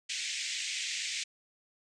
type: band-pass noise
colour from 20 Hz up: pink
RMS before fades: -36 dBFS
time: 0.09-1.24 s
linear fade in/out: 10 ms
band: 2000 to 8000 Hz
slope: 48 dB/octave
effects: resampled to 22050 Hz